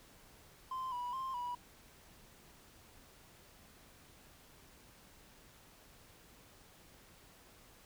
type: tone with pitch steps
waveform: triangle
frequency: 1039 / 978 / 1053 / 975 Hz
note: C6 / B5 / C6 / B5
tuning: -12 / -17 / +11 / -23 cents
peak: -35 dBFS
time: 0.71-1.55 s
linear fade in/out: 5 ms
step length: 210 ms
effects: tanh soft clip ceiling -32 dBFS + pink hiss -61 dBFS RMS until 7.85 s